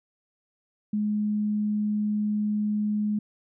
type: tone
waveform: sine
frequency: 210 Hz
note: G#3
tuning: 19 cents sharp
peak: -23 dBFS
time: 0.93-3.19 s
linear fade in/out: 5 ms
effects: none